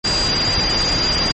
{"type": "tone in noise", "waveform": "sine", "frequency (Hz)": 4793, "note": "D8", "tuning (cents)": 34, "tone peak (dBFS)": -17, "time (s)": [0.04, 1.32], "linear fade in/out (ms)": 10, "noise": "pink", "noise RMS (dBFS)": -21, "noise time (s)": [0.04, 1.32], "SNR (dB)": 1, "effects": ["MP3 32 kbps"]}